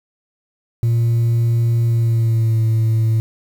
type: tone with pitch glide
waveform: sine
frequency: 116.54 to 111.86 Hz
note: A#2 to A2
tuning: 0 to +29 cents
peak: -10 dBFS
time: 0.83-3.2 s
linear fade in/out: 0 ms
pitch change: -71 cents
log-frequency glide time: 1.84-2.6 s
effects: tanh soft clip ceiling -12 dBFS + 7-bit

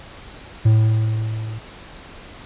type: tone with level ramp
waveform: triangle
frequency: 110 Hz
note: A2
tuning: in tune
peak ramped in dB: -7 to -25 dBFS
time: 0.65-1.59 s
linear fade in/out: 10 ms
effects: pink hiss -40 dBFS RMS until 2.45 s + resampled to 8000 Hz

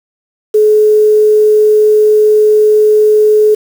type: tone with quantisation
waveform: sine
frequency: 426.2 Hz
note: G#4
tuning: 45 cents sharp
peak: -4 dBFS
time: 0.54-3.55 s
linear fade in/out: 10 ms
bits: 5
effects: none

